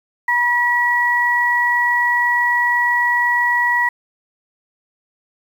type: tone pair together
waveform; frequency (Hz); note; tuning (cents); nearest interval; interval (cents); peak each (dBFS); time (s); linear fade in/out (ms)
sine; 966 / 1932; B5 / B6; -39 / -39; octave; 1200; -18 / -15; 0.28-3.89; 5
effects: 7-bit